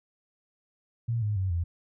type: tone with pitch steps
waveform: sine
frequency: 116.54 / 105.03 / 94.66 / 85.31 Hz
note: A#2 / G#2 / F#2 / F2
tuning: 0 / +20 / +40 / -40 cents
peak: -25 dBFS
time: 1.08-1.64 s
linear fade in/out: 10 ms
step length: 140 ms
effects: none